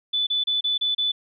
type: tone bursts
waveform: sine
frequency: 3486 Hz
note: A7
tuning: 17 cents flat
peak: -20 dBFS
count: 6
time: 0.13-1.12 s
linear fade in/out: 10 ms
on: 140 ms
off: 30 ms
effects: none